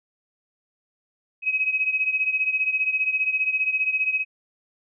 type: beating tone pair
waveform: sine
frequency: 2538 / 2553 Hz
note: D#7 / D#7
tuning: +34 / +44 cents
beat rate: 15 Hz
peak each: -22 / -26 dBFS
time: 1.42-4.25 s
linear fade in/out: 50 ms
effects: none